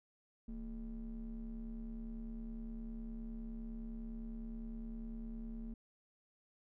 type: ring-modulated tone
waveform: triangle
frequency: 96.1 Hz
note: G2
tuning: 34 cents flat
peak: -37 dBFS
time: 0.48-5.74 s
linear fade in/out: 5 ms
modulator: 131 Hz
effects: none